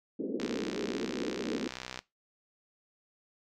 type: band-pass noise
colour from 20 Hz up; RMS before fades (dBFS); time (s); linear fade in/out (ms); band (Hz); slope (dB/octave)
pink; -35; 0.19-1.68; 10; 210 to 480; 48
type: click train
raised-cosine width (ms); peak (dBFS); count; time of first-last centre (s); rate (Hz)
0.2; -21; 102; 0.4-1.991; 63.5
effects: noise-tail reverb RT60 0.2 s tail -19 dB re dry